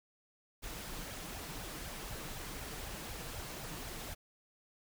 pink noise with flanger, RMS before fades -44 dBFS, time 0.62-4.15 s, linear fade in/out 20 ms, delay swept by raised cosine 1.2 to 6.8 ms, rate 4 Hz, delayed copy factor +0.65, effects none

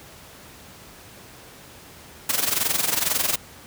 white noise with amplitude modulation, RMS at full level -20 dBFS, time 2.29-3.36 s, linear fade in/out 5 ms, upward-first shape sine, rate 22.1 Hz, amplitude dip 75%, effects pink hiss -45 dBFS RMS until 3.66 s + high-pass 60 Hz 12 dB/octave

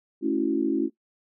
sine chord, F# minor seventh, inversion first, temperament equal, 220 / 277.2 / 329.6 / 370 Hz, A3 / C#4 / E4 / F#4, 0 / 0 / 0 / 0 cents, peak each -31 / -25 / -25 / -30 dBFS, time 0.21-0.9 s, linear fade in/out 50 ms, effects noise-tail reverb RT60 0.1 s tail -17 dB re dry

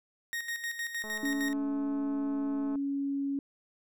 40% pulse tone with tremolo, 1864.7 Hz, A#6, in tune, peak -31 dBFS, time 0.33-1.53 s, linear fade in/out 0 ms, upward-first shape square, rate 6.5 Hz, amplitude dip 60%
click train, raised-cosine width 1 ms, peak -32 dBFS, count 370, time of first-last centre 1.04-2.756 s, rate 215 Hz
sine tone with pitch glide, 281.2 to 278.1 Hz, C#4 to C#4, +25 to +6 cents, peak -29 dBFS, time 1.23-3.39 s, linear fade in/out 2 ms, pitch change -19 cents, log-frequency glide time 1.84-3.25 s
effects none

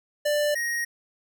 square tone pair in turn, 591 / 1876.3 Hz, D5 / A#6, +11 / +11 cents, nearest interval octave + minor sixth, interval 2000 cents, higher second, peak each -22 / -26 dBFS, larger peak first, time 0.25-0.55 / 0.55-0.85 s, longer neither, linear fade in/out 10 ms, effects none

